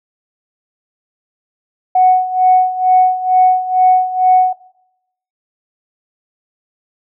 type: tone with tremolo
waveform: sine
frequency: 740 Hz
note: F#5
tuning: in tune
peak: -4 dBFS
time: 1.95-4.53 s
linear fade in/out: 5 ms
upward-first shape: sine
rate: 2.2 Hz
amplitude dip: 80%
effects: noise-tail reverb RT60 0.8 s tail -17 dB re dry + tanh soft clip ceiling 0 dBFS